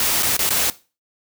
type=noise with dropouts; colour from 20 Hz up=white; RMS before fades=-19 dBFS; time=0-0.7 s; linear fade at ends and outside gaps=1 ms; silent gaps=0.225-0.23 / 0.367-0.391 / 0.492-0.505 s; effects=noise-tail reverb RT60 0.3 s tail -17 dB re dry